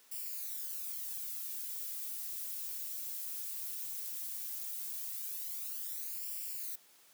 violet noise with flanger, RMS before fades -41 dBFS, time 0.11-6.76 s, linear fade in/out 10 ms, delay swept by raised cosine 0.39 to 3.59 ms, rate 0.16 Hz, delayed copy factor +0.8, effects white hiss -63 dBFS RMS until 7.13 s + high-pass 200 Hz 12 dB/octave

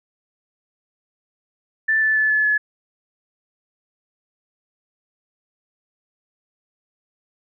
sine tone with pitch steps, 1764 / 1749.8 / 1735.7 / 1721.7 / 1707.9 Hz, A6 / A6 / A6 / A6 / G#6, +4 / -10 / -24 / -38 / +48 cents, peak -15 dBFS, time 1.88-2.58 s, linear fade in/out 10 ms, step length 140 ms, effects none

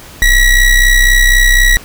square ring-modulated tone, 973 Hz, B5, 26 cents flat, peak -3 dBFS, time 0.22-1.77 s, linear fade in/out 0 ms, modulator 941 Hz, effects pink hiss -34 dBFS RMS until 1.84 s

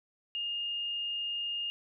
sine tone, 2832 Hz, F7, 23 cents sharp, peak -32 dBFS, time 0.35-1.7 s, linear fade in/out 0 ms, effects none

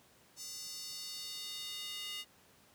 square tone with high-pass filter sweep, 408.4 Hz, G#4, 29 cents flat, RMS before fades -44 dBFS, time 0.36-2.25 s, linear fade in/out 50 ms, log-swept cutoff 5900 to 2900 Hz, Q 2.8, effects pink hiss -64 dBFS RMS until 2.74 s + high-pass 100 Hz 12 dB/octave

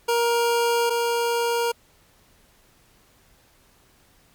25% pulse tone pair in turn, 470.2 / 470.2 Hz, A#4 / A#4, +15 / +15 cents, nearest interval unison, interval 0 cents, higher neither, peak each -15 / -17 dBFS, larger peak first, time 0.08-0.9 / 0.9-1.72 s, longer neither, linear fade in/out 10 ms, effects pink hiss -58 dBFS RMS until 4.34 s + MP3 96 kbps

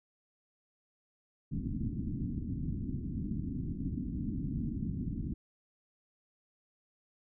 white low-pass noise, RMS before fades -36 dBFS, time 1.51-5.34 s, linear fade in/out 10 ms, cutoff 280 Hz, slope 48 dB/octave, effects none

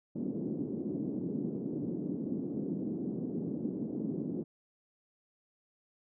pink band-pass noise, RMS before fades -36 dBFS, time 0.15-4.44 s, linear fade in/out 10 ms, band 190 to 340 Hz, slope 24 dB/octave, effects none

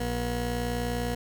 20% pulse tone pair together, 60 / 240 Hz, B1 / B3, -49 / -49 cents, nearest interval 2 octaves, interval 2400 cents, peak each -26 dBFS, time 0-1.15 s, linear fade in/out 5 ms, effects none

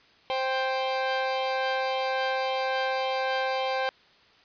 sawtooth tone pair together, 525 / 786.6 Hz, C5 / G5, +6 / +6 cents, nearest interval perfect fifth, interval 700 cents, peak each -24 / -25 dBFS, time 0.3-3.89 s, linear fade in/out 0 ms, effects white hiss -58 dBFS RMS until 4.44 s + resampled to 11025 Hz

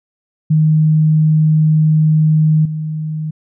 sine tone with level steps, 155.56 Hz, D#3, in tune, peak -8 / -18 dBFS, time 0.5-3.31 s, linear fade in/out 10 ms, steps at 2.65 s, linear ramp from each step 5 ms, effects none

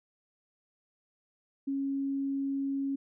sine tone, 274.8 Hz, C#4, 15 cents flat, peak -29 dBFS, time 1.67-2.96 s, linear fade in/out 10 ms, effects none

